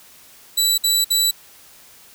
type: tone bursts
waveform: 20% pulse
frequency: 3951 Hz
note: B7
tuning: in tune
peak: -9 dBFS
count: 3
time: 0.57-1.312 s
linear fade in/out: 10 ms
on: 210 ms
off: 56 ms
effects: white hiss -47 dBFS RMS until 2.14 s